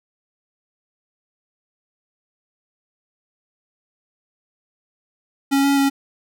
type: tone with pitch steps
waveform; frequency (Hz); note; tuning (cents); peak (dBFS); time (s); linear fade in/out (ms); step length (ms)
square; 276 / 279.4 / 276; C#4 / C#4 / C#4; -7 / +14 / -7; -15; 5.51-5.9; 20; 130
effects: none